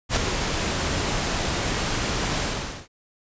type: noise with ADSR envelope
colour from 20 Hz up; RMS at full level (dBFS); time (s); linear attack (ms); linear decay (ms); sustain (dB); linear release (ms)
pink; -19; 0.09-2.88; 72; 13; -6; 450
effects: resampled to 16000 Hz